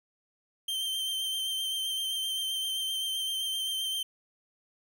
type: tone with vibrato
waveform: 45% pulse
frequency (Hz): 3131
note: G7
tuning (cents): -3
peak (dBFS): -30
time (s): 0.68-4.03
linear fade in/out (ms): 5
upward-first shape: triangle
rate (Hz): 7.7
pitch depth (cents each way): 26
effects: none